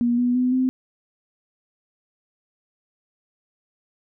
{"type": "tone with pitch steps", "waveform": "sine", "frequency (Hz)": [239.2, 245.2, 251.4, 257.7], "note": ["A#3", "B3", "B3", "C4"], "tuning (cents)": [45, -12, 31, -26], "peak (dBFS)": -17, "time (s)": [0.01, 0.69], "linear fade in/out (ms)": 0, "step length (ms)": 170, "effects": []}